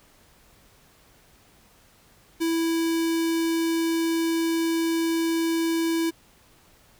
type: tone with notch filter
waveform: square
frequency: 329.6 Hz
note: E4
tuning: in tune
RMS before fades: -24 dBFS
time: 2.4-6.11 s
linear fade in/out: 20 ms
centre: 1200 Hz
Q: 1.5
effects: pink hiss -57 dBFS RMS until 6.99 s